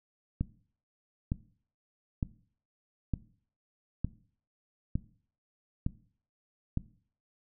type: click train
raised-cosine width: 5 ms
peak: -17 dBFS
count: 8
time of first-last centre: 0.41-6.774 s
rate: 1.1 Hz
effects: noise-tail reverb RT60 0.5 s tail -18 dB re dry